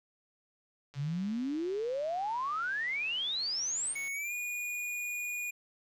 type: click train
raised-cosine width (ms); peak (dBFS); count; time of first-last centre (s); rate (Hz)
0.2; -36; 453; 0.94-4.079; 144
type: exponential sweep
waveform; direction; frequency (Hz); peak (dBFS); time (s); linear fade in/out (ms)
sine; up; 130 to 9200; -31; 0.95-3.96; 50
type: tone with pitch glide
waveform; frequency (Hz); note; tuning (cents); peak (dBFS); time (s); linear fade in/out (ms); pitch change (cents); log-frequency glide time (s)
square; 2217 to 2446; C#7 to D#7; 0 to -30; -35; 3.95-5.51; 10; +170; 4.13-4.33
effects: none